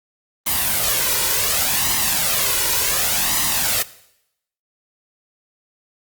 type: noise with flanger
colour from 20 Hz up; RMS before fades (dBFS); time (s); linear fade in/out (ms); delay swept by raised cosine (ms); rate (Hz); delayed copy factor
white; -19; 0.46-3.83; 10; 0.99 to 2.09; 0.68; +0.6
effects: noise-tail reverb RT60 0.8 s tail -18 dB re dry + Opus 32 kbps